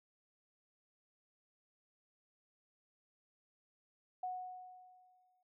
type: tone with exponential decay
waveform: sine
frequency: 735 Hz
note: F#5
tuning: 12 cents flat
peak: -36 dBFS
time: 4.23-5.43 s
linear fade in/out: 5 ms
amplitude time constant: 260 ms
effects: noise-tail reverb RT60 0.1 s tail -21 dB re dry